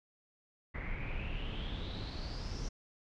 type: noise with low-pass filter sweep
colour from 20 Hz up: brown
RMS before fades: -39 dBFS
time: 0.74-2.69 s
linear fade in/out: 10 ms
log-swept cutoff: 2000 to 5800 Hz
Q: 8.1
effects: none